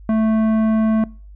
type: tone with tanh clipping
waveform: sine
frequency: 220 Hz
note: A3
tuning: in tune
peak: -16 dBFS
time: 0.09-1.04 s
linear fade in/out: 2 ms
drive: 13 dB
effects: noise-tail reverb RT60 0.4 s tail -23 dB re dry + added 50 Hz sine -37 dBFS peak until 1.35 s